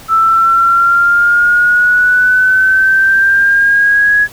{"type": "exponential sweep", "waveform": "sine", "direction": "up", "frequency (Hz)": [1318.5, 1678], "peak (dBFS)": -6, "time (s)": [0.08, 4.28], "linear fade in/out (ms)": 50, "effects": ["pink hiss -35 dBFS RMS until 4.32 s"]}